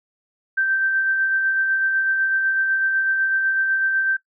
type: tone with tremolo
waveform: sine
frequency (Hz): 1561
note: G6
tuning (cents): -8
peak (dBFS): -16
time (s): 0.57-4.17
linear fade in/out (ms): 10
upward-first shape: sine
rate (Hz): 8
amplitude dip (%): 30
effects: noise-tail reverb RT60 0.1 s tail -17 dB re dry